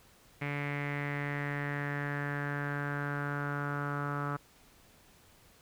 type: tone with low-pass filter sweep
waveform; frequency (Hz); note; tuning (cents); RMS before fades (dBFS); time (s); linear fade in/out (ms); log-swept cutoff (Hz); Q
sawtooth; 143.9; D3; -35; -35; 0.41-4.37; 10; 2200 to 1300; 6
effects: pink hiss -61 dBFS RMS until 5.61 s